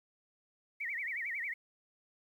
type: tone with vibrato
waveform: sine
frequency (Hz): 2064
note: C7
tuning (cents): -24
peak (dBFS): -35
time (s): 0.8-1.54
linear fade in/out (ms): 10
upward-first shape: sine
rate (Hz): 11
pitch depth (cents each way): 210
effects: 11-bit